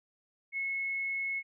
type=tone; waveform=sine; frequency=2185 Hz; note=C#7; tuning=26 cents flat; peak=-31 dBFS; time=0.52-1.43 s; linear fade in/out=50 ms; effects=none